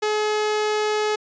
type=tone; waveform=sawtooth; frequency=425 Hz; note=G#4; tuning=40 cents sharp; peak=-16 dBFS; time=0.02-1.16 s; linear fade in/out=10 ms; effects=resampled to 16000 Hz